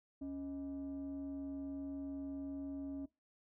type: tone with frequency modulation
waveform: sine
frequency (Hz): 277.2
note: C#4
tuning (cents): 0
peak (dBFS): -39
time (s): 0.21-3.06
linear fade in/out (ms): 10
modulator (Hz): 347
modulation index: 0.35
effects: noise-tail reverb RT60 0.2 s tail -19 dB re dry + tanh soft clip ceiling -37 dBFS